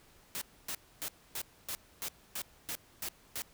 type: noise bursts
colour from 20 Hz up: white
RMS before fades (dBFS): -38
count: 10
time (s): 0.35-3.42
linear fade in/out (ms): 0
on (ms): 64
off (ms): 270
effects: pink hiss -62 dBFS RMS until 3.53 s